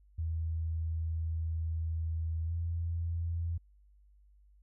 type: tone with pitch glide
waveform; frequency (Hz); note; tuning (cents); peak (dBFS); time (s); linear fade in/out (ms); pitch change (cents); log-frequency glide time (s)
sine; 81.2 to 84.06; E2 to E2; -26 to +34; -31; 0.18-3.58; 10; +60; 2.46-2.52
effects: added 50 Hz sine -59 dBFS peak until 4.62 s